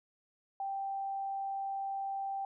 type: tone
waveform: sine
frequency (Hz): 784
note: G5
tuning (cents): 0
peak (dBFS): -34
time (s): 0.6-2.45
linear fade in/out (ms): 2
effects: none